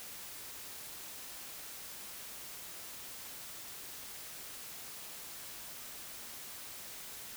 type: silence
effects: white hiss -47 dBFS RMS until 7.36 s